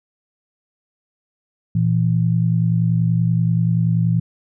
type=tone pair together; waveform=sine; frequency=116.75 / 167.2 Hz; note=A#2 / E3; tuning=+3 / +25 cents; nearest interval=tritone; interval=622 cents; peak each=-17 dBFS; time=1.75-4.2 s; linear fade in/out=5 ms; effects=none